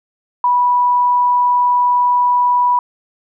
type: tone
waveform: sine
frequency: 981 Hz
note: B5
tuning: 12 cents flat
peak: -10 dBFS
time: 0.44-2.79 s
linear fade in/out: 2 ms
effects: none